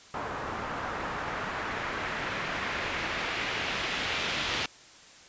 white noise with low-pass filter sweep, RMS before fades -33 dBFS, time 0.14-4.66 s, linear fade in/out 2 ms, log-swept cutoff 1100 to 3300 Hz, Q 1.3, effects white hiss -52 dBFS RMS until 5.28 s + resampled to 16000 Hz

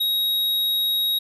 square tone, 3795 Hz, A#7, 30 cents sharp, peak -20 dBFS, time 0-1.19 s, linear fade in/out 10 ms, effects resampled to 32000 Hz

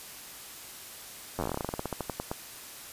slowing click train, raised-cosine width 1 ms, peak -17 dBFS, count 22, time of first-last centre 1.39-2.315 s, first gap 10 ms, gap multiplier 1.13, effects white hiss -45 dBFS RMS until 2.92 s + resampled to 32000 Hz

